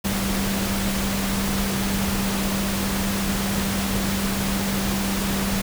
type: tone in noise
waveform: sine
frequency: 196 Hz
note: G3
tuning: in tune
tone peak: -24 dBFS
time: 0.04-5.62 s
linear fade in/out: 10 ms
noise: pink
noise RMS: -26 dBFS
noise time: 0.04-5.62 s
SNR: -1 dB
effects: none